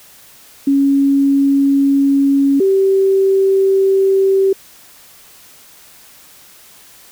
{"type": "tone pair in turn", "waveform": "sine", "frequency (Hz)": [277.2, 387.1], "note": ["C#4", "G4"], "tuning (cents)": [0, -22], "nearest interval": "tritone", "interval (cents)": 578, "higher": "second", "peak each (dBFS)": -9, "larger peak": "neither", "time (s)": [[0.67, 2.6], [2.6, 4.53]], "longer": "neither", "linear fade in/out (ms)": 5, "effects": ["white hiss -43 dBFS RMS until 7.11 s"]}